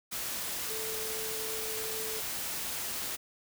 sine tone in noise, 440 Hz, A4, in tune, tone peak -40 dBFS, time 0.69-2.21 s, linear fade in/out 20 ms, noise white, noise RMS -36 dBFS, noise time 0.11-3.17 s, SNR -7 dB, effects none

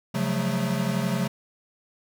square tone cluster, 135.8 / 176.7 / 188.7 / 218.9 Hz, C#3 / F3 / F#3 / A3, -35 / +21 / +34 / -9 cents, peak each -30 dBFS, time 0.14-1.28 s, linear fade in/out 10 ms, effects none

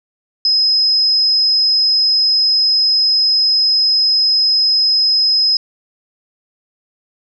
sine tone, 5090 Hz, D#8, 39 cents sharp, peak -10 dBFS, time 0.45-5.57 s, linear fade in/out 2 ms, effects none

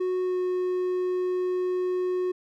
triangle tone with pitch glide, 367.4 to 364.7 Hz, F#4 to F#4, -12 to -25 cents, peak -22 dBFS, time 0-2.32 s, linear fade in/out 10 ms, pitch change -13 cents, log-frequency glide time 0.23-0.37 s, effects none

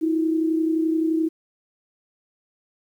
sine tone pair together, 320 / 351.6 Hz, D#4 / F4, +49 / +12 cents, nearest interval major second, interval 163 cents, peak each -19 / -28 dBFS, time 0.01-1.29 s, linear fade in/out 20 ms, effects 9-bit

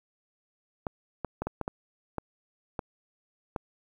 clicks, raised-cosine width 1 ms, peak -17 dBFS, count 9, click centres 0.868 / 1.247 / 1.42 / 1.47 / 1.613 / 1.679 / 2.183 / 2.792 / 3.562 s, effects 9-bit

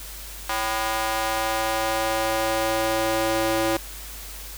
square tone with high-pass filter sweep, 110.8 Hz, A2, 13 cents sharp, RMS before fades -24 dBFS, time 0.49-3.77 s, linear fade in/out 5 ms, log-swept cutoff 900 to 410 Hz, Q 1.5, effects added 50 Hz sine -39 dBFS peak until 4.57 s + white hiss -39 dBFS RMS until 4.57 s

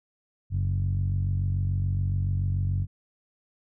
10% pulse tone with low-pass filter, 47 Hz, F#1, 28 cents sharp, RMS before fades -26 dBFS, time 0.5-2.87 s, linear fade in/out 50 ms, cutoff 110 Hz, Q 5, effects none

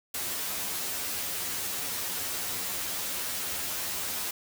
white noise with comb filter, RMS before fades -33 dBFS, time 0.14-4.31 s, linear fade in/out 5 ms, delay 11 ms, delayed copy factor +0.8, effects none

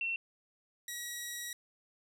sine / 10% pulse tone pair in turn, 2711 / 1917 Hz, E7 / A#6, +48 / +48 cents, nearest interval tritone, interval 600 cents, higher first, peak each -32 / -30 dBFS, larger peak second, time 0.01-0.16 / 0.88-1.53 s, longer second, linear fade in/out 2 ms, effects none

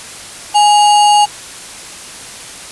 sine tone with sample-and-hold, 830.6 Hz, G#5, in tune, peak -5 dBFS, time 0.54-1.26 s, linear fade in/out 20 ms, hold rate 3675 Hz, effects white hiss -30 dBFS RMS until 2.71 s + resampled to 24000 Hz

